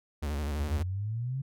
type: tone with vibrato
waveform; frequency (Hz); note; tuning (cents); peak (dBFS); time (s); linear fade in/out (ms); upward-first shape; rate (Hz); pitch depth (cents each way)
45% pulse; 73; D2; -10; -30; 0.22-0.83; 10; square; 12; 73
type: exponential sweep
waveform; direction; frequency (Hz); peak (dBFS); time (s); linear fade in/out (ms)
sine; up; 74.5 to 138.59; -30; 0.6-1.42; 10
effects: none